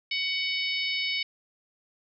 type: harmonic tone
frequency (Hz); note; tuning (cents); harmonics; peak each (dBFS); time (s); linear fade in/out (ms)
747; F#5; +16; 3 / 4 / 5 / 6 / 7; -30 / -32 / -34 / -36 / -37; 0.11-1.23; 5
effects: none